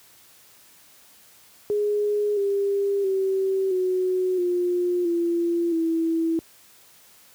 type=tone with pitch steps; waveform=sine; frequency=415.3 / 399.3 / 383.9 / 369.1 / 354.9 / 341.2 / 328.1 Hz; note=G#4 / G4 / G4 / F#4 / F4 / F4 / E4; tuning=0 / +32 / -36 / -4 / +28 / -40 / -8 cents; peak=-20 dBFS; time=1.7-6.39 s; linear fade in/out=0 ms; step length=670 ms; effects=white hiss -53 dBFS RMS until 7.34 s + high-pass 60 Hz 12 dB/octave